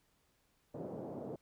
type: band-pass noise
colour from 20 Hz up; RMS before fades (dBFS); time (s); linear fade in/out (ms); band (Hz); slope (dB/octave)
white; -44; 0.74-1.36; 5; 120 to 590; 24
effects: pink hiss -75 dBFS RMS until 1.41 s